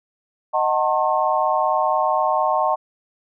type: chord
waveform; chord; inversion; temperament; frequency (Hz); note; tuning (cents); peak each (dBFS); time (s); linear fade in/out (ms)
sine; D# diminished seventh; none; just; 622.3 / 746.7 / 896 / 1075.3; D#5 / F#5 / A5 / C6; 0 / +16 / +31 / +47; -22; 0.53-2.76; 20
effects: none